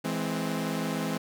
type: chord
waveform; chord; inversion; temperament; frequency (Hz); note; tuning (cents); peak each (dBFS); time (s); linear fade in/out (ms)
sawtooth; E augmented; none; equal with one note detuned; 164.81 / 211 / 261.6; E3 / G#3 / B#3; 0 / +28 / 0; -29; 0.04-1.18; 10
effects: none

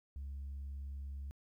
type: tone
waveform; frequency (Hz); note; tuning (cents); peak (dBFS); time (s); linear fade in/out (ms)
sine; 69.3; C#2; 0; -39; 0.16-1.31; 0
effects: tanh soft clip ceiling -39 dBFS + 13-bit

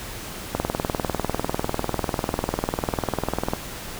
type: click train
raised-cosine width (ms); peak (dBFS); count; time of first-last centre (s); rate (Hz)
1; -8; 61; 0.55-3.535; 20.1
effects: pink hiss -35 dBFS RMS until 3.99 s

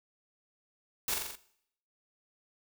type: noise with echo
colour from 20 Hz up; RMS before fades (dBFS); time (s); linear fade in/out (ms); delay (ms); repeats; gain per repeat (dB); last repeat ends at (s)
white; -32; 1.08-1.14; 2; 43; 5; -3; 1.355
effects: noise-tail reverb RT60 0.7 s tail -18 dB re dry

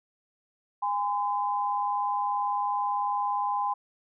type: tone pair together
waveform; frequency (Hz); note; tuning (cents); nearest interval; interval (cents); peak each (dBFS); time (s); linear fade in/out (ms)
sine; 818 / 1020.5; G#5 / C6; -26 / -44; major third; 382; -28; 0.82-3.74; 10
effects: none

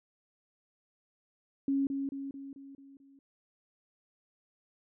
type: tone with echo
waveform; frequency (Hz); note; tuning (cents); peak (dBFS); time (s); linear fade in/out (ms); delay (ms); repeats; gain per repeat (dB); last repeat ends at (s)
sine; 275; C#4; -14; -26; 1.68-1.87; 2; 220; 6; -5; 3.19
effects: none

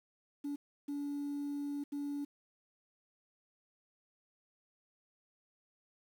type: tone bursts at uneven times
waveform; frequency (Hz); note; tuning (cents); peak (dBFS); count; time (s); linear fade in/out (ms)
sine; 286.8; D4; -41; -34; 3; 0.44-0.56 / 0.88-1.84 / 1.92-2.25; 10
effects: tanh soft clip ceiling -34 dBFS + 10-bit

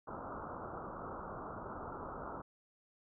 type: low-pass noise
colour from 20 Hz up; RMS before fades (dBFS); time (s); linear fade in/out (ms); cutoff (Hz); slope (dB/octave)
white; -45; 0.07-2.42; 10; 1400; 96
effects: none

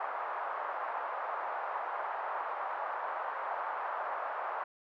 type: band-pass noise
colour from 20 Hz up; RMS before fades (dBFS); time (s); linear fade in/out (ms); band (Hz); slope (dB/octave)
white; -37; 0-4.64; 5; 660 to 1200; 24
effects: none

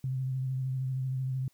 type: tone with vibrato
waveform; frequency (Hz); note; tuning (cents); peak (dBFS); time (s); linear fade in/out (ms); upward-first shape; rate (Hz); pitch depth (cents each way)
sine; 130.81; C3; 0; -29; 0.04-1.48; 2; sine; 13; 28
effects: white hiss -69 dBFS RMS until 1.53 s

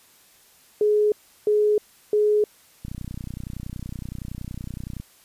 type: tone bursts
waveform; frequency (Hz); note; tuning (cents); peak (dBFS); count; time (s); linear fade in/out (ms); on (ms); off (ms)
sine; 420.6; G#4; +22; -16; 3; 0.81-2.44; 2; 310; 350
type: click train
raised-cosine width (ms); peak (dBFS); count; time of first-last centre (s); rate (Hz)
5; -21; 67; 2.85-5; 30.7
effects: white hiss -55 dBFS RMS until 5.24 s + resampled to 32000 Hz

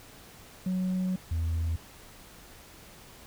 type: tone pair in turn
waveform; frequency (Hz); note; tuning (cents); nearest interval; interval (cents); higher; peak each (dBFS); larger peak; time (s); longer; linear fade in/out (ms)
sine; 185 / 82.41; F#3 / E2; 0 / 0; octave + major second; 1400; first; -24; neither; 0.66-1.16 / 1.31-1.76; first; 5
effects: tanh soft clip ceiling -25 dBFS + pink hiss -51 dBFS RMS until 3.26 s

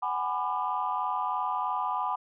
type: chord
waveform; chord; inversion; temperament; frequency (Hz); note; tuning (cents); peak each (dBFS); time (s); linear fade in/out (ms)
sine; G# half-diminished seventh; third; just; 747.5 / 830.6 / 996.7 / 1196.1; F#5 / G#5 / B5 / D6; +17 / 0 / +16 / +31; -34 / -33 / -30 / -33; 0.02-2.16; 10
effects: tanh soft clip ceiling -18 dBFS

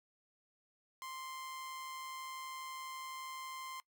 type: tone with amplitude modulation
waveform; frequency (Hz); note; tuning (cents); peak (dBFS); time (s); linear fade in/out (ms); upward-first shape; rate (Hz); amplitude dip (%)
sawtooth; 1046.5; C6; 0; -39; 1.02-3.8; 0; sine; 152; 30
effects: noise-tail reverb RT60 0.1 s tail -20 dB re dry

